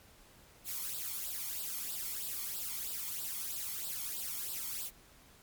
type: noise with flanger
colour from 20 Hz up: blue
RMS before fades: -39 dBFS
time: 0.64-4.91 s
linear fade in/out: 50 ms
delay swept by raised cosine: 0.23 to 0.94 ms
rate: 3.1 Hz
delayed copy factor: +0.75
effects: pink hiss -60 dBFS RMS until 5.42 s + MP3 96 kbps